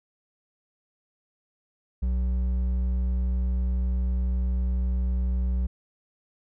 triangle tone with hard clipping, 62 Hz, B1, 7 cents sharp, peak -24 dBFS, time 2.02-5.67 s, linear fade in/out 10 ms, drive 9 dB, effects none

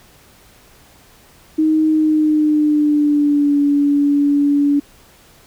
sine tone with pitch glide, 312.7 to 286.7 Hz, D#4 to D4, +9 to -42 cents, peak -11 dBFS, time 1.58-4.8 s, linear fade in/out 10 ms, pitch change -151 cents, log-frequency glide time 1.88-3.58 s, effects pink hiss -48 dBFS RMS until 5.46 s

